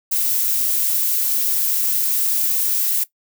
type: noise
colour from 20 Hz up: violet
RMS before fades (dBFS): -19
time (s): 0.11-3.04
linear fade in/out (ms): 10
effects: noise-tail reverb RT60 0.1 s tail -17 dB re dry